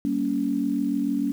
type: chord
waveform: sine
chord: G diminished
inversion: none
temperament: just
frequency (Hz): 196 / 235.2 / 282.2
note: G3 / Bb3 / Db4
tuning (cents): 0 / +16 / +31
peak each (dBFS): -30 / -27 / -24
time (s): 0.05-1.32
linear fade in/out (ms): 0
effects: 8-bit